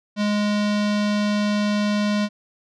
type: tone with low-pass filter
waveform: square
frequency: 207.7 Hz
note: G#3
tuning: in tune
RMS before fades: -21 dBFS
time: 0.16-2.29 s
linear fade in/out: 50 ms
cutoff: 4700 Hz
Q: 1.5
effects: none